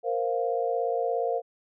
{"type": "chord", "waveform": "sine", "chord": "Bb suspended second", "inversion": "none", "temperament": "equal", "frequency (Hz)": [466.2, 523.3, 698.5], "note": ["Bb4", "C5", "F5"], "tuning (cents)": [0, 0, 0], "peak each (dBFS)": [-28, -30, -29], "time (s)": [0.03, 1.42], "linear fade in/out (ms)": 50, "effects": []}